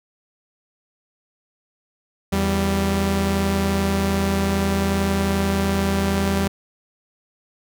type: tone pair together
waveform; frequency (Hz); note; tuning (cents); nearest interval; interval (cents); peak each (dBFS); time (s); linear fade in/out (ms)
sawtooth; 82.52 / 196; E2 / G3; +2 / 0; octave + minor third; 1498; -19 / -16; 2.32-6.48; 10
effects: none